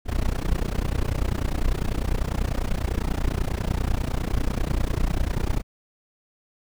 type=noise with amplitude modulation; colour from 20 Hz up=brown; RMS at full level=-20 dBFS; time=0.05-5.63 s; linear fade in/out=50 ms; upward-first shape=sine; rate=30.1 Hz; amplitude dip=95%; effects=none

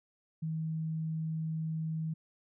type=tone; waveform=sine; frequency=159.5 Hz; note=D#3; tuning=43 cents sharp; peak=-32 dBFS; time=0.42-2.14 s; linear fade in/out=10 ms; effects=none

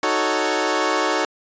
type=chord; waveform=15% pulse; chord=D# half-diminished seventh; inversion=none; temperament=equal; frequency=311.1 / 370 / 440 / 554.4 Hz; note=D#4 / F#4 / A4 / C#5; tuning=0 / 0 / 0 / 0 cents; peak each=-18 dBFS; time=0.03-1.25 s; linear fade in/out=2 ms; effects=resampled to 16000 Hz

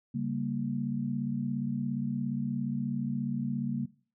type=chord; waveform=sine; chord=G diminished; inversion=second; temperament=equal; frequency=138.59 / 196 / 233.1 Hz; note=Db3 / G3 / Bb3; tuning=0 / 0 / 0 cents; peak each=-34 / -36 / -32 dBFS; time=0.14-3.86 s; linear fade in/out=10 ms; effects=noise-tail reverb RT60 0.4 s tail -19 dB re dry

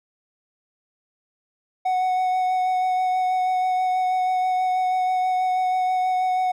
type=tone with vibrato; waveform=triangle; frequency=740 Hz; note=F#5; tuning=in tune; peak=-17 dBFS; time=1.85-6.52 s; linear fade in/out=10 ms; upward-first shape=sine; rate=6.2 Hz; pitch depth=12 cents each way; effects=none

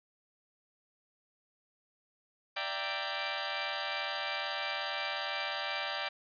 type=chord; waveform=10% pulse; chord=E half-diminished seventh; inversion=third; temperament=equal with one note detuned; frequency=587.3 / 669.6 / 784 / 932.3 Hz; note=D5 / E5 / G5 / Bb5; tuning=0 / +27 / 0 / 0 cents; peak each=-30 / -33 / -29 / -33 dBFS; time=2.56-6.09 s; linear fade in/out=10 ms; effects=resampled to 11025 Hz + 10-bit

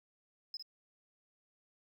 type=tone with echo; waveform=sine; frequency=5100 Hz; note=D#8; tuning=42 cents sharp; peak=-39 dBFS; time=0.54-0.57 s; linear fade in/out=2 ms; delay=55 ms; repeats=1; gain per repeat=-5 dB; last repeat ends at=0.625 s; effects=11-bit

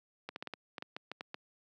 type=clicks; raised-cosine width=0.3 ms; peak=-24 dBFS; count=11; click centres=0.29 / 0.361 / 0.425 / 0.473 / 0.537 / 0.782 / 0.824 / 0.965 / 1.116 / 1.209 / 1.344 s; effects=high-pass 200 Hz 12 dB/octave

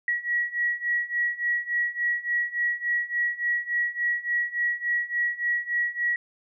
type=beating tone pair; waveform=sine; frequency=1917 / 1920.5 Hz; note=A#6 / B6; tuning=+48 / -49 cents; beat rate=3.5 Hz; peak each=-28 / -26 dBFS; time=0.08-6.16 s; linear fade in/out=2 ms; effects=none

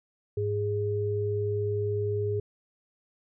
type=tone pair together; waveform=sine; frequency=103.3 / 413.2 Hz; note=G#2 / G#4; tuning=-9 / -9 cents; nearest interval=2 octaves; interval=2400 cents; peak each=-29 / -28 dBFS; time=0.37-2.4 s; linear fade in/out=5 ms; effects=none

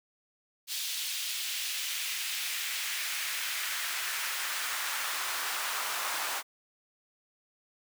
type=noise with high-pass filter sweep; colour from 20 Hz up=pink; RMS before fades=-34 dBFS; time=0.67-6.43 s; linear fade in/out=50 ms; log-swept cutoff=3500 to 960 Hz; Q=1.4; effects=none

